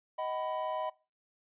triangle tone cluster, 628 / 755 / 994 Hz, D#5 / F#5 / B5, +16 / +35 / +11 cents, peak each -34 / -38 / -35 dBFS, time 0.18-0.9 s, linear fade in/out 10 ms, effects noise-tail reverb RT60 0.3 s tail -21 dB re dry + resampled to 8000 Hz

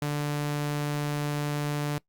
sawtooth tone, 146.8 Hz, D3, in tune, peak -23 dBFS, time 0.02-1.98 s, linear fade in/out 2 ms, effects noise-tail reverb RT60 0.1 s tail -21 dB re dry + Opus 48 kbps

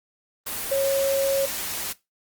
sine tone in noise, 548 Hz, C#5, 20 cents flat, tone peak -19 dBFS, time 0.71-1.46 s, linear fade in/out 10 ms, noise white, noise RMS -30 dBFS, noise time 0.46-1.93 s, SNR +8 dB, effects noise-tail reverb RT60 0.2 s tail -18 dB re dry + Opus 32 kbps

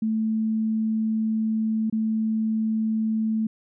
sine tone with dropouts, 220 Hz, A3, in tune, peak -21 dBFS, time 0.02-3.47 s, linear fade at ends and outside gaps 5 ms, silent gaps 1.899-1.925 s, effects none

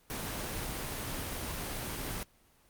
pink noise, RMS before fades -37 dBFS, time 0.1-2.23 s, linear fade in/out 0 ms, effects pink hiss -65 dBFS RMS until 2.69 s + Opus 24 kbps

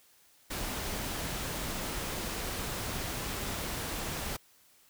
pink noise, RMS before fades -36 dBFS, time 0.5-4.37 s, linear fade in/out 10 ms, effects white hiss -63 dBFS RMS until 4.89 s

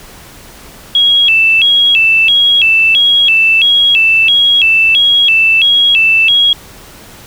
sine tone with vibrato, 2960 Hz, F#7, in tune, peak -5 dBFS, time 0.95-6.53 s, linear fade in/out 2 ms, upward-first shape square, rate 1.5 Hz, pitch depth 190 cents each way, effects pink hiss -35 dBFS RMS until 7.26 s

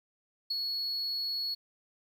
triangle tone with ADSR envelope, 4364 Hz, C#8, 28 cents flat, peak -25 dBFS, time 0.5-1.55 s, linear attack 9 ms, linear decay 22 ms, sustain -4 dB, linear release 16 ms, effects tanh soft clip ceiling -26 dBFS + 10-bit

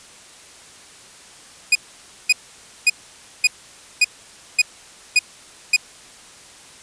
sawtooth tone bursts, 2476 Hz, D#7, 9 cents flat, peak -7 dBFS, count 8, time 1.72-5.764 s, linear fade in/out 5 ms, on 33 ms, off 540 ms, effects white hiss -44 dBFS RMS until 6.82 s + resampled to 22050 Hz

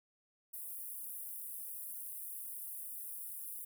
pink high-pass noise, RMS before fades -45 dBFS, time 0.53-3.65 s, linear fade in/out 10 ms, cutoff 9900 Hz, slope 48 dB/octave, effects none

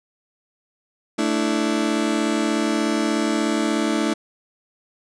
35% pulse chord, A suspended fourth, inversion none, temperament just, 220 / 293.3 / 330 Hz, A3 / D4 / E4, 0 / -2 / +2 cents, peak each -22 dBFS, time 1.18-4.14 s, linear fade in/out 10 ms, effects resampled to 22050 Hz

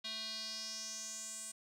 square tone with band-pass filter sweep, 220 Hz, A3, in tune, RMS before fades -44 dBFS, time 0.04-1.52 s, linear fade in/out 10 ms, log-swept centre 3800 to 8300 Hz, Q 4.5, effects none

